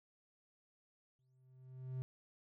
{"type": "tone with exponential growth", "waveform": "triangle", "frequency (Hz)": 129.3, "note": "C3", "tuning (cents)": -20, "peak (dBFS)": -35, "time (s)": [1.19, 2.02], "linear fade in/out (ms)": 0, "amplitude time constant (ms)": 180, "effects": []}